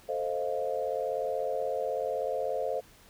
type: chord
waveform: sine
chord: F dominant seventh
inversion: first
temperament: equal with one note detuned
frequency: 442.5 / 523.3 / 622.3 / 698.5 Hz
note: A4 / C5 / Eb5 / F5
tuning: +10 / 0 / 0 / 0 cents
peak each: -35 / -32 / -35 / -36 dBFS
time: 0.08-2.81 s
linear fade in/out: 20 ms
effects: pink hiss -57 dBFS RMS until 3.09 s